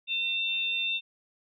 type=tone pair together; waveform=sine; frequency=2699 / 3603 Hz; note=E7 / A7; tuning=+40 / +40 cents; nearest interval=perfect fourth; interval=500 cents; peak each=-29 / -30 dBFS; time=0.07-1.01 s; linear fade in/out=50 ms; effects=none